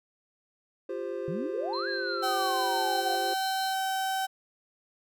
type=chord; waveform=triangle; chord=F suspended second; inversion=none; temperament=equal with one note detuned; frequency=349.2 / 397.2 / 523.3 Hz; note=F4 / G4 / C5; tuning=0 / +23 / 0 cents; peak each=-35 / -34 / -34 dBFS; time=0.89-3.34 s; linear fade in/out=5 ms
type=exponential two-way sweep; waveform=sine; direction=up then down; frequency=147.6 to 1667 to 708 Hz; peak=-32 dBFS; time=1.28-3.15 s; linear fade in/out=0 ms; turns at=1.88 s
type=tone with tremolo; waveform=sine; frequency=4128 Hz; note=C8; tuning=24 cents flat; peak=-35 dBFS; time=1.73-3.74 s; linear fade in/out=5 ms; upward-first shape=sine; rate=5.9 Hz; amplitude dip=50%
type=tone; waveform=35% pulse; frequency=767 Hz; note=G5; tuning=38 cents flat; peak=-26 dBFS; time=2.22-4.27 s; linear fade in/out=20 ms
effects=none